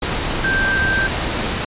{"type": "tone in noise", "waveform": "sine", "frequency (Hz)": 1568, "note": "G6", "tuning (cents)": 0, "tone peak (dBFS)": -16, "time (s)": [0.44, 1.07], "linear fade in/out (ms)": 5, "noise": "pink", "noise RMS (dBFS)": -21, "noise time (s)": [0.02, 1.65], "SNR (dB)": 2, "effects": ["resampled to 8000 Hz"]}